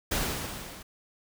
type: noise with level ramp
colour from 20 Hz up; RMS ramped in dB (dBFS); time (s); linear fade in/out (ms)
pink; -27 to -46; 0.11-0.83; 10
effects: none